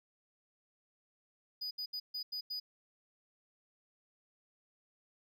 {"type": "tone bursts at uneven times", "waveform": "triangle", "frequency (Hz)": 4949, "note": "D#8", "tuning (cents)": -10, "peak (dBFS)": -36, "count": 6, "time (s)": [[1.61, 1.71], [1.78, 1.86], [1.93, 2], [2.14, 2.23], [2.32, 2.41], [2.5, 2.6]], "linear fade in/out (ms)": 10, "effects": []}